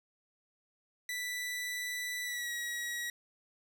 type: tone with pitch glide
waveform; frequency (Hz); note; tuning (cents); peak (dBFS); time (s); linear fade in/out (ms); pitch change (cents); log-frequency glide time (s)
sawtooth; 1975.5 to 1912.6; B6 to A#6; 0 to +44; -32; 1.09-3.1; 2; -56; 2.23-2.51
effects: none